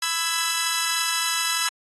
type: chord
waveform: 10% pulse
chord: E major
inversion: second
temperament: equal with one note detuned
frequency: 999.2 / 1318.5 / 1661.2 Hz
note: B5 / E6 / G#6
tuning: +20 / 0 / 0 cents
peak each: -20 / -18 / -19 dBFS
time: 0.02-1.69 s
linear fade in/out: 5 ms
effects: AAC 32 kbps